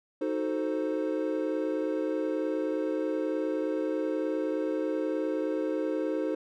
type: chord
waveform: triangle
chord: D# diminished seventh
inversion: none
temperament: equal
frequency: 311.1 / 370 / 440 / 523.3 Hz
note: D#4 / F#4 / A4 / C5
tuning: 0 / 0 / 0 / 0 cents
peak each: -29 / -34 / -32 / -31 dBFS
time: 0.21-6.35 s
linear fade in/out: 5 ms
effects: none